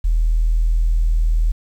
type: tone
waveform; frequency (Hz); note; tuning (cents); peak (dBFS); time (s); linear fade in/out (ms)
sine; 40.27; E1; -40; -12; 0.04-1.52; 10
effects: tanh soft clip ceiling -8 dBFS + 8-bit